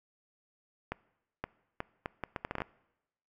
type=accelerating click train; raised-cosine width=0.5 ms; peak=-19 dBFS; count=12; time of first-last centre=0.92-2.619 s; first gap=520 ms; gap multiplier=0.7; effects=noise-tail reverb RT60 0.9 s tail -22 dB re dry